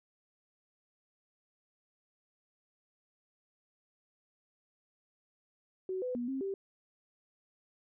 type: tone with pitch steps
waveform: sine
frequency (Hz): 374.6 / 502 / 241.9 / 267.2 / 390.6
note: F#4 / B4 / B3 / C4 / G4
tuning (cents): +21 / +28 / -36 / +36 / -6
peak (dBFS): -33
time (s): 5.89-6.54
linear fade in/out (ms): 2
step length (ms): 130
effects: none